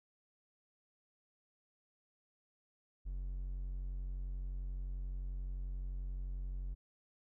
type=tone; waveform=triangle; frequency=45.73 Hz; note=F#1; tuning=20 cents flat; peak=-36 dBFS; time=3.05-6.75 s; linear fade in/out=20 ms; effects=none